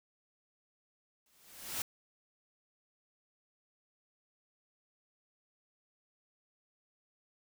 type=noise with exponential growth; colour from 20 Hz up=white; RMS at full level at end=-34 dBFS; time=1.26-1.82 s; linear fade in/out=2 ms; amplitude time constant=120 ms; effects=none

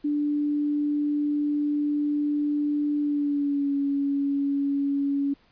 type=tone with pitch glide; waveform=sine; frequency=293.7 to 280.6 Hz; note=D4 to C#4; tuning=0 to +21 cents; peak=-22 dBFS; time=0.04-5.34 s; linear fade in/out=10 ms; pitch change=-79 cents; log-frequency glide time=2.99-3.73 s; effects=pink hiss -61 dBFS RMS until 5.51 s + resampled to 11025 Hz

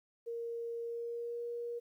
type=tone with pitch glide; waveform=sine; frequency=466.2 to 473.8 Hz; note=A#4 to A#4; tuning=0 to +28 cents; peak=-37 dBFS; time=0.26-1.8 s; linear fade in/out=20 ms; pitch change=+28 cents; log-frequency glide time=0.82-1.42 s; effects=12-bit

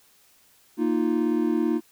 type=chord; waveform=triangle; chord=Bb suspended fourth; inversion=none; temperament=equal; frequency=233.1 / 311.1 / 349.2 Hz; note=Bb3 / Eb4 / F4; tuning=0 / 0 / 0 cents; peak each=-24 / -22 / -24 dBFS; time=0.77-1.81 s; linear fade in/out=50 ms; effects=white hiss -59 dBFS RMS until 1.91 s

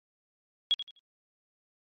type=tone with echo; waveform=sine; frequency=3322 Hz; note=G#7; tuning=in tune; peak=-21 dBFS; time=0.71-0.74 s; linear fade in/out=0 ms; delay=84 ms; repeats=3; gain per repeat=-12 dB; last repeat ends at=0.992 s; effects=MP3 32 kbps

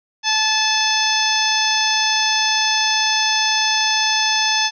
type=harmonic tone with a mistuned harmonic; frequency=869 Hz; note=A5; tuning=22 cents flat; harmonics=1 / 2 / 3 / 4 / 5 / 6 / 7; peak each=-22 / -23 / -24 / -22 / -27 / -21 / -24 dBFS; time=0.23-4.71 s; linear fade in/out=50 ms; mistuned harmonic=7; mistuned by=+30 cents; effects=none

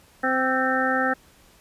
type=harmonic tone with a mistuned harmonic; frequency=260 Hz; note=C4; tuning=11 cents flat; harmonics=1 / 2 / 3 / 5 / 6 / 7; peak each=-27 / -27 / -27 / -27 / -27 / -27 dBFS; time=0.23-1.14 s; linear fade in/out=10 ms; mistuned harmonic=5; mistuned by=+28 cents; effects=pink hiss -55 dBFS RMS until 1.6 s + resampled to 32000 Hz

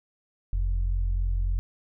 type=tone pair together; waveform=sine; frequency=44.91 / 88.5 Hz; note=F1 / F2; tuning=+49 / +23 cents; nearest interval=octave; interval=1174 cents; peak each=-23 / -33 dBFS; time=0.53-1.59 s; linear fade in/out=0 ms; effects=none

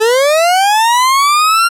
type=linear sweep; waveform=40% pulse; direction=up; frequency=425.1 to 1395 Hz; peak=-7 dBFS; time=0-1.69 s; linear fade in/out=20 ms; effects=low-pass 12000 Hz 12 dB/octave

